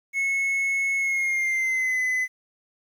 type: tone with pitch glide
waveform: triangle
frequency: 2190 to 2020 Hz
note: C#7 to B6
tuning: -22 to +39 cents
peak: -20 dBFS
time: 0.13-2.28 s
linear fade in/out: 50 ms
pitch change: -139 cents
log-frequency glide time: 0.97-1.99 s
effects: 9-bit